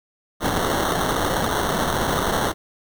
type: noise with sample-and-hold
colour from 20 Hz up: blue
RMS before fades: -22 dBFS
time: 0.4-2.54 s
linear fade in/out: 50 ms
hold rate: 2450 Hz
effects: none